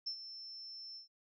sine tone with ADSR envelope, 5340 Hz, E8, 22 cents sharp, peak -35 dBFS, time 0.06-1.08 s, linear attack 12 ms, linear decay 82 ms, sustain -11 dB, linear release 120 ms, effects none

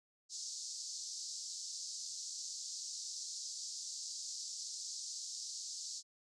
pink band-pass noise, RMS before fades -45 dBFS, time 0.29-6.03 s, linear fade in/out 50 ms, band 4500 to 7600 Hz, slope 48 dB/octave, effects none

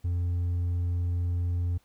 sine tone with hard clipping, 87.6 Hz, F2, 6 cents sharp, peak -26 dBFS, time 0.04-1.78 s, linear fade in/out 10 ms, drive 2 dB, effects pink hiss -67 dBFS RMS until 1.84 s

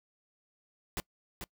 pink noise with echo, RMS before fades -35 dBFS, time 0.97-1 s, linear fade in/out 0 ms, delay 440 ms, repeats 1, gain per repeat -6 dB, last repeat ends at 1.44 s, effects noise-tail reverb RT60 0.1 s tail -24 dB re dry

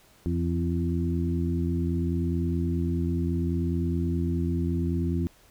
harmonic tone with a mistuned harmonic, 85 Hz, F2, 46 cents flat, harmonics 1 / 2 / 3 / 4, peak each -27 / -29 / -31 / -33 dBFS, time 0.26-5.27 s, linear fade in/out 0 ms, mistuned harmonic 3, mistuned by +29 cents, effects pink hiss -58 dBFS RMS until 5.5 s

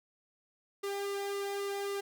sawtooth tone with flanger, 399.6 Hz, G4, 33 cents sharp, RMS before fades -36 dBFS, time 0.83-2.01 s, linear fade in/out 10 ms, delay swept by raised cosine 1.2 to 1.82 ms, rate 3.7 Hz, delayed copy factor -0.6, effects none

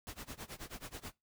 pink noise with tremolo, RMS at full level -44 dBFS, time 0.07-1.12 s, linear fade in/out 0 ms, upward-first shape sine, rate 9.3 Hz, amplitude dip 95%, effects noise-tail reverb RT60 0.2 s tail -21 dB re dry

